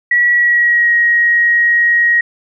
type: tone with pitch glide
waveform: sine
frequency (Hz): 1931 to 1889.1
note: B6 to A#6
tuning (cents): -39 to +23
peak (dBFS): -8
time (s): 0.11-2.21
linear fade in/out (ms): 5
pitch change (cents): -38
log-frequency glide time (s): 0.33-0.92
effects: none